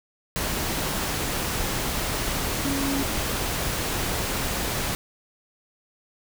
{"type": "tone in noise", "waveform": "sine", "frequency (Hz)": 276.1, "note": "C#4", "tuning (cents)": -7, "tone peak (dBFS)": -25, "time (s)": [2.65, 3.03], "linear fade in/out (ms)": 0, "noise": "pink", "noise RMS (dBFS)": -27, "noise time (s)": [0.36, 4.95], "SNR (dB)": -1, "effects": []}